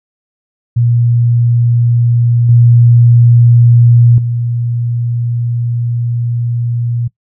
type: tone with level steps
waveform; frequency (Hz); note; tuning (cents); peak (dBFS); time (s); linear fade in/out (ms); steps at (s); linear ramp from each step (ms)
sine; 119; A#2; +36; -7 / -3 / -12; 0.76-7.08; 10; 2.49 / 4.18; 2
effects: noise-tail reverb RT60 0.1 s tail -20 dB re dry